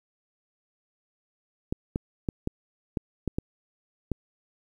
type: clicks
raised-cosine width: 3 ms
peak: -14 dBFS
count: 8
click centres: 1.725 / 1.959 / 2.288 / 2.474 / 2.972 / 3.277 / 3.385 / 4.117 s
effects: 9-bit